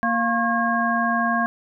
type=harmonic tone with a mistuned harmonic; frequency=232.6 Hz; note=A#3; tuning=4 cents flat; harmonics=1 / 3 / 5 / 7; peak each=-24 / -24 / -24 / -24 dBFS; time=0.03-1.46 s; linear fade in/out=0 ms; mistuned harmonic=5; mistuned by=-120 cents; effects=none